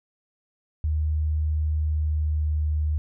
sine tone with pitch glide, 76.9 to 76.19 Hz, D#2 to D#2, -20 to -36 cents, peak -21 dBFS, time 0.84-2.98 s, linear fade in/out 0 ms, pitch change -16 cents, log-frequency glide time 1.76-2.65 s, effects none

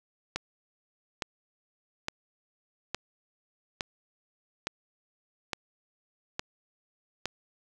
click train, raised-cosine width 0.2 ms, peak -13 dBFS, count 9, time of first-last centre 0.36-7.257 s, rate 1.16 Hz, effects none

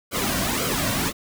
pink noise with flanger, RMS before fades -24 dBFS, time 0.11-1.13 s, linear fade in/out 50 ms, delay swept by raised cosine 1.1 to 2.4 ms, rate 1.9 Hz, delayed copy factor -0.7, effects none

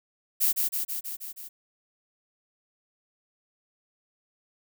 violet noise with echo, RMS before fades -23 dBFS, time 0.4-0.53 s, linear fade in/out 20 ms, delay 160 ms, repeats 6, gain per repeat -3 dB, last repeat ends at 1.49 s, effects none

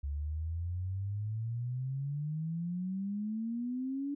sine exponential sweep, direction up, 69.6 to 288.5 Hz, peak -33 dBFS, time 0.03-4.15 s, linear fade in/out 10 ms, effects none

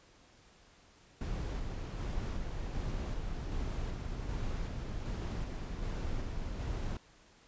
brown noise with tremolo, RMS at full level -36 dBFS, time 1.21-6.97 s, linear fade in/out 2 ms, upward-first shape square, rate 1.3 Hz, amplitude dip 25%, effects pink hiss -62 dBFS RMS until 7.47 s + resampled to 16000 Hz

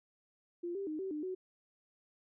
sine tone with pitch steps, 347.1 / 394.4 / 308.7 / 382.8 / 301.7 / 371.9 Hz, F4 / G4 / D#4 / G4 / D4 / F#4, -11 / +11 / -14 / -41 / +47 / +9 cents, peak -36 dBFS, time 0.63-1.35 s, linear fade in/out 10 ms, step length 120 ms, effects none

